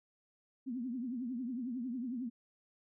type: tone with vibrato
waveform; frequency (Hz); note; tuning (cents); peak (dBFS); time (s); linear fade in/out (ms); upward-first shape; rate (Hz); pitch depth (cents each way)
sine; 246.9; B3; 0; -36; 0.66-2.3; 20; triangle; 11; 170
effects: none